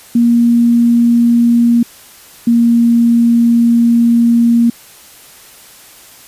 sine tone pair in turn, 236.1 / 234.5 Hz, A#3 / A#3, +22 / +11 cents, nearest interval unison, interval 11 cents, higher first, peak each -6 dBFS, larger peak neither, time 0.15-1.83 / 2.47-4.7 s, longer second, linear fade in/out 5 ms, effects white hiss -39 dBFS RMS until 6.27 s + resampled to 32000 Hz

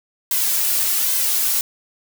blue noise with flanger, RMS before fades -19 dBFS, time 0.31-1.61 s, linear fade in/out 2 ms, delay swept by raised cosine 1.9 to 3.5 ms, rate 1.2 Hz, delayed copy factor +0.85, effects none

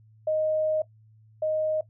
sine tone pair in turn, 622.3 / 622.3 Hz, D#5 / D#5, 0 / 0 cents, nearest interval unison, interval 0 cents, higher neither, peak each -22 / -23 dBFS, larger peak first, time 0.27-0.82 / 1.42-1.81 s, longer first, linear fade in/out 5 ms, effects noise-tail reverb RT60 0.1 s tail -17 dB re dry + added 109 Hz sine -53 dBFS peak until 1.89 s

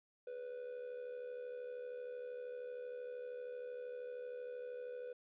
triangle tone with amplitude modulation, 493.9 Hz, B4, in tune, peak -39 dBFS, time 0.27-5.13 s, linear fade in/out 5 ms, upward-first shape sine, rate 72.9 Hz, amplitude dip 60%, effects resampled to 8000 Hz + 13-bit

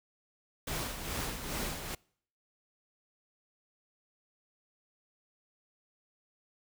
pink noise with tremolo, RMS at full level -35 dBFS, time 0.67-1.95 s, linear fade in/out 5 ms, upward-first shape sine, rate 2.4 Hz, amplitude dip 55%, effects noise-tail reverb RT60 0.6 s tail -26 dB re dry

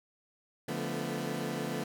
20% pulse chord, B half-diminished seventh, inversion first, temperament equal with one note detuned, 144.56 / 174.61 / 220 / 246.9 Hz, D3 / F3 / A3 / B3, -27 / 0 / 0 / 0 cents, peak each -34 dBFS, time 0.68-1.84 s, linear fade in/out 5 ms, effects none

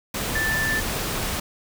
sine tone in noise, 1764 Hz, A6, 4 cents sharp, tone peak -22 dBFS, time 0.35-0.8 s, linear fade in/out 5 ms, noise pink, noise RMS -27 dBFS, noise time 0.14-1.4 s, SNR +2 dB, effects none

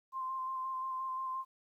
sine tone with vibrato, 1046.5 Hz, C6, in tune, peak -35 dBFS, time 0.12-1.45 s, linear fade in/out 50 ms, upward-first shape square, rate 5.7 Hz, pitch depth 14 cents each way, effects 12-bit

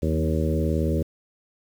harmonic tone with a mistuned harmonic, 79 Hz, D#2, 27 cents sharp, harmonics 1 / 2 / 3 / 4 / 5 / 6 / 7, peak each -24 / -27 / -29 / -30 / -31 / -32 / -32 dBFS, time 0.02-1.03 s, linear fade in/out 10 ms, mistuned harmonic 3, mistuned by -20 cents, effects 8-bit

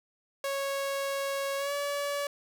sawtooth tone with pitch glide, 552 to 571.5 Hz, C#5 to D5, -7 to -47 cents, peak -26 dBFS, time 0.44-2.27 s, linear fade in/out 2 ms, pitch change +60 cents, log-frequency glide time 1.57-1.73 s, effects none

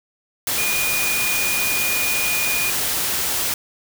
sine tone in noise, 2447 Hz, D#7, 29 cents flat, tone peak -22 dBFS, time 0.58-2.7 s, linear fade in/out 2 ms, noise white, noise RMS -22 dBFS, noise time 0.47-3.54 s, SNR -3 dB, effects none

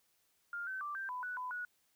sine tone with pitch steps, 1405 / 1534 / 1175 / 1571 / 999 / 1480 / 1003 / 1462 Hz, F6 / G6 / D6 / G6 / B5 / F#6 / B5 / F#6, +10 / -38 / +1 / +3 / +20 / 0 / +26 / -21 cents, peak -38 dBFS, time 0.53-1.65 s, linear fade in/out 2 ms, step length 140 ms, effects white hiss -75 dBFS RMS until 1.95 s

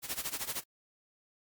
white noise with tremolo, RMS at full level -34 dBFS, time 0.02-0.64 s, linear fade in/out 50 ms, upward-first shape sine, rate 13 Hz, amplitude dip 85%, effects Opus 48 kbps

